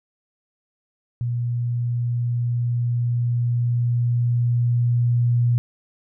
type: tone with level ramp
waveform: sine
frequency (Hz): 120.2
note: B2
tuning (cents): -46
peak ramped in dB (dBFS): -21 to -15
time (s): 1.21-5.58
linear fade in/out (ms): 0
effects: none